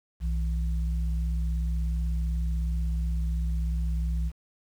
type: tone pair together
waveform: sine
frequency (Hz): 61.6 / 164.45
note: B1 / E3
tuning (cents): -4 / -4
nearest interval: octave + perfect fourth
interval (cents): 1700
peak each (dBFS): -25 / -35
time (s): 0.2-4.32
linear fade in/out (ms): 50
effects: 9-bit